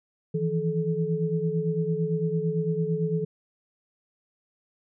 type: tone cluster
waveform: sine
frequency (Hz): 159.4 / 168.3 / 431.3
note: D#3 / E3 / A4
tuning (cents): +42 / +36 / -35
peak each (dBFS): -28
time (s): 0.34-3.25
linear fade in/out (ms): 10
effects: none